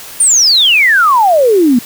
sine exponential sweep, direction down, 9397 to 229.5 Hz, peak -5 dBFS, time 0.2-1.79 s, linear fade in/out 5 ms, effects white hiss -30 dBFS RMS until 1.85 s

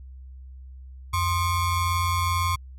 square ring-modulated tone, 570 Hz, C#5, 48 cents sharp, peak -19 dBFS, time 1.13-2.56 s, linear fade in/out 10 ms, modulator 483 Hz, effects added 65 Hz sine -39 dBFS peak until 2.78 s + MP3 64 kbps

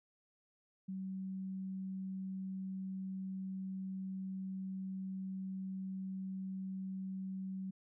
sine tone, 190 Hz, F#3, 46 cents sharp, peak -39 dBFS, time 0.88-7.71 s, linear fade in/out 10 ms, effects none

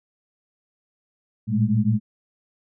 sine tone cluster, 111 / 117.7 / 204.4 / 216.5 Hz, A2 / A#2 / G#3 / A3, +16 / +17 / -27 / -28 cents, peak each -23 dBFS, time 1.47-2 s, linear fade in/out 50 ms, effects none

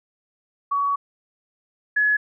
sine tone pair in turn, 1128 / 1696 Hz, C#6 / G#6, +30 / +36 cents, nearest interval perfect fifth, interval 706 cents, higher second, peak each -19 / -16 dBFS, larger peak second, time 0.71-0.96 / 1.96-2.17 s, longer first, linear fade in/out 10 ms, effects none

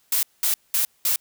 blue noise bursts, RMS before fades -21 dBFS, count 4, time 0.12-1.16 s, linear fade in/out 2 ms, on 110 ms, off 200 ms, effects white hiss -63 dBFS RMS until 1.2 s

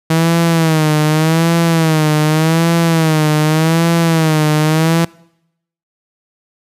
sawtooth tone with vibrato, 160 Hz, D#3, 49 cents sharp, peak -6 dBFS, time 0.1-5.05 s, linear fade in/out 5 ms, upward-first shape sine, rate 0.85 Hz, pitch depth 86 cents each way, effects noise-tail reverb RT60 0.8 s tail -24 dB re dry + resampled to 32000 Hz

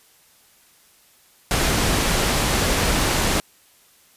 pink low-pass noise, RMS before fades -20 dBFS, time 1.51-3.4 s, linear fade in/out 0 ms, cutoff 11000 Hz, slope 12 dB/octave, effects white hiss -55 dBFS RMS until 4.16 s + resampled to 32000 Hz

